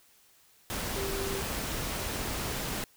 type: tone in noise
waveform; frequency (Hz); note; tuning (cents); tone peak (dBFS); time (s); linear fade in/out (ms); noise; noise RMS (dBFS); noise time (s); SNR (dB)
sine; 392; G4; 0; -34; 0.96-1.41; 0; pink; -34; 0.7-2.84; -3
effects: white hiss -62 dBFS RMS until 2.96 s